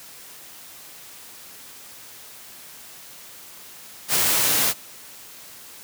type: noise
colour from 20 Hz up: white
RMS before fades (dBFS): -20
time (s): 4.08-4.74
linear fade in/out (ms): 50
effects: white hiss -43 dBFS RMS until 5.83 s + high-pass 80 Hz 12 dB/octave